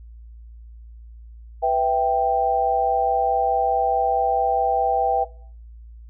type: chord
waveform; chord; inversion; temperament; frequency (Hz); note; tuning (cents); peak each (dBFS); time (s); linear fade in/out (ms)
sine; E minor; second; equal; 493.9 / 659.3 / 784; B4 / E5 / G5; 0 / 0 / 0; -24 / -22 / -19; 1.62-5.25; 20
effects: noise-tail reverb RT60 0.5 s tail -19 dB re dry + added 57 Hz sine -39 dBFS peak until 6.09 s